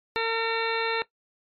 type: harmonic tone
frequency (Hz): 454.1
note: A#4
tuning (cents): -45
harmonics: 1 / 2 / 3 / 4 / 5 / 6 / 8 / 9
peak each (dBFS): -27 / -30 / -32 / -33 / -34 / -35 / -36 / -37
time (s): 0.16-1.02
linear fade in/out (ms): 0
effects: noise-tail reverb RT60 0.1 s tail -17 dB re dry + MP3 64 kbps